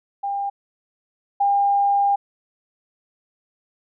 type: tone pair in turn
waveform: sine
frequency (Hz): 800 / 802.9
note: G5 / G5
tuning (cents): +35 / +41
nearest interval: unison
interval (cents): 6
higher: second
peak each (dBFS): -22 / -15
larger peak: second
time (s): 0.23-0.5 / 1.4-2.16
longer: second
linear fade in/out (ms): 10
effects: none